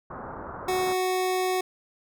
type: low-pass noise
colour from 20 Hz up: white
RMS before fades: -38 dBFS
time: 0.1-0.93 s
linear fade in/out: 5 ms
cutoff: 1400 Hz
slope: 48 dB/octave
type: tone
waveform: 25% pulse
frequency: 370 Hz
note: F#4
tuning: in tune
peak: -20 dBFS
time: 0.68-1.61 s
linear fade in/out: 5 ms
effects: none